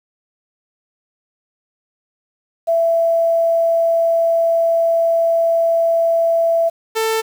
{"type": "tone pair in turn", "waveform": ["sine", "sawtooth"], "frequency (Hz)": [666, 444.5], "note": ["E5", "A4"], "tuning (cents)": [18, 18], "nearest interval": "perfect fifth", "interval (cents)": 700, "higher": "first", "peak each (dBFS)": -12, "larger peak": "neither", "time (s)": [[2.67, 6.7], [6.95, 7.22]], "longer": "first", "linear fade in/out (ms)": 20, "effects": ["7-bit"]}